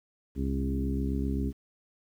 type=harmonic tone with a mistuned harmonic; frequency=67.6 Hz; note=C#2; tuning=43 cents flat; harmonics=1 / 2 / 3 / 4 / 5 / 6; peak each=-30 / -37 / -34 / -33 / -42 / -40 dBFS; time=0.35-1.53 s; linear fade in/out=50 ms; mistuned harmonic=2; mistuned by=-15 cents; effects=10-bit